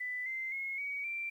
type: tone with pitch steps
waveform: sine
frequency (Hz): 1993 / 2078 / 2166 / 2258 / 2354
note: B6 / C7 / C#7 / C#7 / D7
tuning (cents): +15 / -12 / -41 / +31 / +3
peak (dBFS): -35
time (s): 0-1.3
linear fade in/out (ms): 10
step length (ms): 260
effects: 11-bit